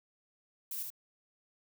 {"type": "noise with echo", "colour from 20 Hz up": "violet", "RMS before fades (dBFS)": -39, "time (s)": [0.71, 0.83], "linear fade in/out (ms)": 5, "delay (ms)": 73, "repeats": 1, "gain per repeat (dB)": -3, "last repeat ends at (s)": 0.903, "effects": []}